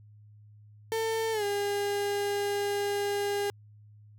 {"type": "tone with pitch glide", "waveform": "35% pulse", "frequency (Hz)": [447.7, 405.8], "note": ["A4", "G#4"], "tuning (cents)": [30, -40], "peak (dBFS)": -26, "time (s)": [0.92, 3.5], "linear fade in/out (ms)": 0, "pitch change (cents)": -170, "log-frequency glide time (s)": [1.32, 1.44], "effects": ["added 105 Hz sine -51 dBFS peak until 4.18 s"]}